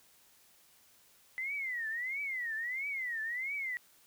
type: tone with vibrato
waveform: sine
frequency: 2004 Hz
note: B6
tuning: 25 cents sharp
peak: -34 dBFS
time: 1.38-3.77 s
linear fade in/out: 0 ms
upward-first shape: triangle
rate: 1.5 Hz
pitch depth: 250 cents each way
effects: white hiss -64 dBFS RMS until 4.06 s